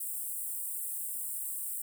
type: high-pass noise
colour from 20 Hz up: pink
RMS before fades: -37 dBFS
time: 0-1.82 s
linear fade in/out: 5 ms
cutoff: 8000 Hz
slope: 96 dB/octave
effects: none